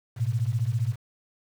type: beating tone pair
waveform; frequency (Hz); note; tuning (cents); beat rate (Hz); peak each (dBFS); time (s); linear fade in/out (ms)
sine; 108.4 / 123.4; A2 / B2; -25 / -1; 15; -26; 0.16-0.96; 50
effects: 8-bit